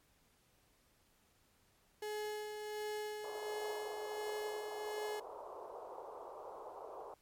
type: tone with tremolo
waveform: 35% pulse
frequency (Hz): 423.1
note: G#4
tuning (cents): +32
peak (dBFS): -37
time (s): 2.02-5.2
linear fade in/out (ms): 5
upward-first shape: sine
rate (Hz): 1.4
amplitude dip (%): 40
type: band-pass noise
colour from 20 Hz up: pink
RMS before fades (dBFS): -49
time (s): 3.24-7.14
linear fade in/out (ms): 0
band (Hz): 400 to 1100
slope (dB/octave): 48
effects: pink hiss -72 dBFS RMS until 7.21 s + MP3 64 kbps